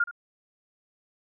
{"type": "tone with echo", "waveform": "sine", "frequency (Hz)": 1413, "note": "F6", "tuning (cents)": 20, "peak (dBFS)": -20, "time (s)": [0, 0.04], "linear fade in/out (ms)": 5, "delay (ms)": 72, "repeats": 1, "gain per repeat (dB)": -15, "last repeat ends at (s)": 0.112, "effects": []}